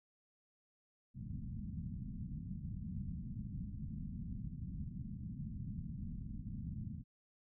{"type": "low-pass noise", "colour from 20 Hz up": "white", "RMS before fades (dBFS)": -44, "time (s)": [1.14, 7.04], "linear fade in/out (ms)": 50, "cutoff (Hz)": 220, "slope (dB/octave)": 48, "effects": []}